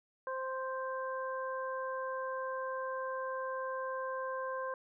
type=harmonic tone; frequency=523.3 Hz; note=C5; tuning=in tune; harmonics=1 / 2 / 3; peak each=-38 / -39 / -44 dBFS; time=0.27-4.74 s; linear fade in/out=2 ms; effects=none